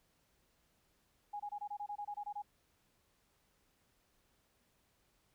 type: tone bursts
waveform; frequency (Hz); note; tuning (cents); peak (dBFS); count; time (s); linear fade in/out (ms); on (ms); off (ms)
sine; 825; G#5; -12; -39; 12; 1.33-2.422; 10; 69; 24
effects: pink hiss -75 dBFS RMS until 5.34 s